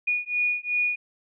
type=beating tone pair; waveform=sine; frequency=2452 / 2454.7 Hz; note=D#7 / D#7; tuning=-26 / -24 cents; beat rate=2.7 Hz; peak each=-26 dBFS; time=0.07-0.96 s; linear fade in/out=10 ms; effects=none